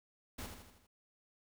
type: noise with echo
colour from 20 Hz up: pink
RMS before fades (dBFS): -44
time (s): 0.38-0.47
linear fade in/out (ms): 10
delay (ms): 80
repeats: 5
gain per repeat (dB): -5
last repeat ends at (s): 0.87
effects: none